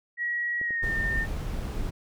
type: tone with pitch glide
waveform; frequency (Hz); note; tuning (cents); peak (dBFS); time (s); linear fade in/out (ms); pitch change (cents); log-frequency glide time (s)
sine; 1911 to 1815.2; A#6 to A#6; +43 to -47; -26; 0.17-1.27; 50; -90; 0.61-0.91
type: clicks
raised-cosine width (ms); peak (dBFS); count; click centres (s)
2; -29; 8; 0.614 / 0.707 / 0.841 / 0.882 / 1.068 / 1.126 / 1.158 / 1.588
type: noise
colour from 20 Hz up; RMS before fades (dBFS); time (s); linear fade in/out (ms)
brown; -31; 0.82-1.91; 20
effects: none